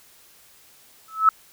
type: tone with exponential growth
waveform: sine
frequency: 1301 Hz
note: E6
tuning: 23 cents flat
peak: -8 dBFS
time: 1.08-1.29 s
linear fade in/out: 2 ms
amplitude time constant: 45 ms
effects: white hiss -53 dBFS RMS until 1.52 s